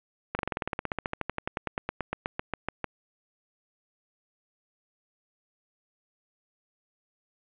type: slowing click train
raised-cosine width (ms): 0.5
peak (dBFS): -14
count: 30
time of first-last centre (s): 0.35-2.843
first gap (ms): 40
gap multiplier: 1.05
effects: resampled to 8000 Hz + 7-bit